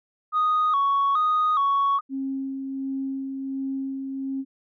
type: tone with vibrato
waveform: sine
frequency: 1176 Hz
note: D6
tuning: 2 cents sharp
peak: -17 dBFS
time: 0.32-2.01 s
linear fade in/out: 50 ms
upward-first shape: square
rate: 1.2 Hz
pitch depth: 94 cents each way
type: tone with tremolo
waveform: sine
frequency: 269.3 Hz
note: C#4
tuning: 50 cents flat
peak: -25 dBFS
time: 2.09-4.45 s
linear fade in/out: 50 ms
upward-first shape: sine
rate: 1.4 Hz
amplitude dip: 35%
effects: tanh soft clip ceiling -16 dBFS